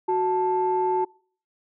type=tone pair together; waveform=sine; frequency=370 / 880 Hz; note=F#4 / A5; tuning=0 / 0 cents; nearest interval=octave + minor third; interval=1500 cents; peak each=-22 dBFS; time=0.08-1.05 s; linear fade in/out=10 ms; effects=noise-tail reverb RT60 0.5 s tail -26 dB re dry + tanh soft clip ceiling -13 dBFS